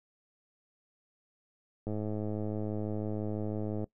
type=click train; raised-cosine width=2 ms; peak=-23 dBFS; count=210; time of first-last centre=1.87-3.842 s; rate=106 Hz; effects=noise-tail reverb RT60 0.1 s tail -20 dB re dry